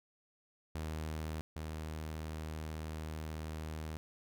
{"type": "tone pair in turn", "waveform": "sawtooth", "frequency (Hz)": [78.3, 78.3], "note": ["D#2", "D#2"], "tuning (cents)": [11, 11], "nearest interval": "unison", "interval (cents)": 0, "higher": "neither", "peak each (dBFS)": [-34, -36], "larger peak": "first", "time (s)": [[0.75, 1.41], [1.56, 3.97]], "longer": "second", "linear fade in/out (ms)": 0, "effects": []}